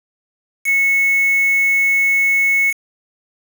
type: tone with quantisation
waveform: sine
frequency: 2200 Hz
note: C#7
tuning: 14 cents flat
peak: -12 dBFS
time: 0.64-2.74 s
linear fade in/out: 50 ms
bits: 4
effects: none